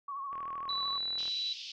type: tone with vibrato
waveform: sine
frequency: 1108.7 Hz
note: C#6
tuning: in tune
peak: -36 dBFS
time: 0.08-0.98 s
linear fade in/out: 5 ms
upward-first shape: triangle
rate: 13 Hz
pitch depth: 67 cents each way
type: click train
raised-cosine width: 0.5 ms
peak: -34 dBFS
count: 39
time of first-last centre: 0.33-1.28 s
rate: 40 Hz
type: tone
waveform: sine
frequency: 3951 Hz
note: B7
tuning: in tune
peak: -32 dBFS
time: 0.69-1.53 s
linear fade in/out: 2 ms
type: band-pass noise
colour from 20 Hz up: pink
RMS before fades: -44 dBFS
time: 1.18-1.72 s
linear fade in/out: 5 ms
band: 2800 to 5300 Hz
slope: 48 dB/octave
effects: none